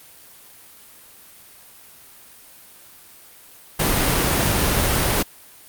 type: noise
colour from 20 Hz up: pink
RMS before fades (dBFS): -19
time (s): 3.79-5.23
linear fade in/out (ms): 10
effects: white hiss -46 dBFS RMS until 5.68 s + Opus 32 kbps